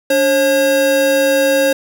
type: tone pair together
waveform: square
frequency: 288.4 / 540 Hz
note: D4 / C#5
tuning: -31 / -45 cents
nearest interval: major seventh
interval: 1086 cents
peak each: -20 / -12 dBFS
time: 0.1-1.73 s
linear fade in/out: 5 ms
effects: 7-bit